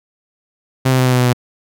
sawtooth tone with pitch steps, 130.81 / 129.53 / 128.27 / 127.01 / 125.77 / 124.54 / 123.33 Hz, C3 / C3 / C3 / B2 / B2 / B2 / B2, 0 / -17 / -34 / +49 / +32 / +15 / -2 cents, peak -7 dBFS, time 0.85-1.333 s, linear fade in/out 10 ms, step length 69 ms, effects none

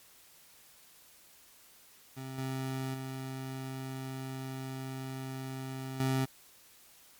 25% pulse tone with level steps, 132.2 Hz, C3, 18 cents sharp, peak -36 / -30 / -34 / -24 dBFS, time 2.16-6.26 s, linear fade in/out 20 ms, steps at 2.38 / 2.94 / 6 s, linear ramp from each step 2 ms, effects white hiss -59 dBFS RMS until 7.19 s + MP3 96 kbps

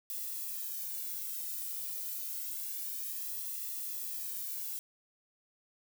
violet noise with flanger, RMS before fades -39 dBFS, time 0.1-4.79 s, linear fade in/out 0 ms, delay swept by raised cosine 1.3 to 1.83 ms, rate 0.28 Hz, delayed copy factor -0.95, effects none

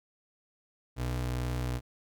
square ring-modulated tone, 92 Hz, F#2, 9 cents flat, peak -28 dBFS, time 0.96-1.81 s, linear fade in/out 50 ms, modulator 31.1 Hz, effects none

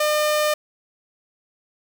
sawtooth tone, 604 Hz, D5, 48 cents sharp, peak -14 dBFS, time 0-0.54 s, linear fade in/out 5 ms, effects none

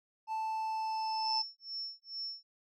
sine tone with exponential growth, 5274 Hz, E8, in tune, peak -30 dBFS, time 0.27-1.42 s, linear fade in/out 2 ms, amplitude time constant 250 ms
triangle tone, 880 Hz, A5, in tune, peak -31 dBFS, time 0.27-1.43 s, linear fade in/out 50 ms
sine tone with tremolo, 5400 Hz, E8, 41 cents sharp, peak -36 dBFS, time 1.25-2.43 s, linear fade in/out 2 ms, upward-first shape sine, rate 2.3 Hz, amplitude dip 100%
effects none

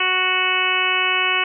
harmonic tone, 370 Hz, F#4, in tune, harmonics 1 / 2 / 3 / 4 / 5 / 6 / 7 / 8, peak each -30 / -30 / -24 / -26 / -28 / -23 / -22 / -23 dBFS, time 0-1.44 s, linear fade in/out 5 ms, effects none

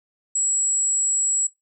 sine tone, 7750 Hz, B8, 34 cents flat, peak -19 dBFS, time 0.35-1.47 s, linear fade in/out 5 ms, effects noise-tail reverb RT60 0.2 s tail -23 dB re dry

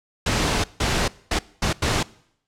pink noise bursts at uneven times, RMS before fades -21 dBFS, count 5, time 0.26-0.64 / 0.8-1.08 / 1.31-1.39 / 1.62-1.73 / 1.82-2.03 s, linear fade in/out 5 ms, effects noise-tail reverb RT60 0.7 s tail -22 dB re dry + low-pass 7000 Hz 12 dB/octave

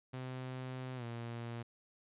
sawtooth tone with pitch glide, 128.8 to 117.43 Hz, C3 to A#2, -27 to +13 cents, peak -37 dBFS, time 0.13-1.63 s, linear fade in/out 10 ms, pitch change -160 cents, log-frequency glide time 0.96-1.04 s, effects resampled to 8000 Hz

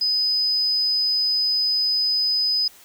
sine tone, 5010 Hz, D#8, 11 cents sharp, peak -18 dBFS, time 0.01-2.68 s, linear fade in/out 5 ms, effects white hiss -49 dBFS RMS until 2.84 s

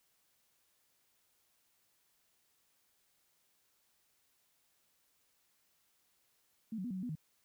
sine tone with pitch steps, 222.7 / 185.5 / 245.1 / 187.6 / 185.5 / 246.1 / 156 Hz, A3 / F#3 / B3 / F#3 / F#3 / B3 / D#3, +21 / +5 / -13 / +24 / +5 / -6 / +5 cents, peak -37 dBFS, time 6.72-7.154 s, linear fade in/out 5 ms, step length 62 ms, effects white hiss -75 dBFS RMS until 7.44 s

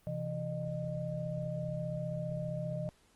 sine tone cluster, 130.5 / 165.6 / 610 Hz, C3 / E3 / D#5, -4 / +8 / -34 cents, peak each -39 / -38 / -39 dBFS, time 0.07-2.89 s, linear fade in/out 0 ms, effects pink hiss -67 dBFS RMS until 3.15 s + Opus 24 kbps

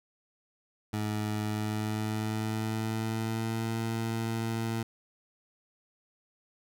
20% pulse tone with pitch glide, 106.4 to 113.38 Hz, G#2 to A#2, +42 to -48 cents, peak -25 dBFS, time 0.93-4.83 s, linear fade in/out 5 ms, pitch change +110 cents, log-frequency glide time 1.44-3.75 s, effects none

